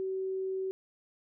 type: tone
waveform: sine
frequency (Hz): 380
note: F#4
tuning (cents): +46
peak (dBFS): -31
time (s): 0-0.71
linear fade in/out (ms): 0
effects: none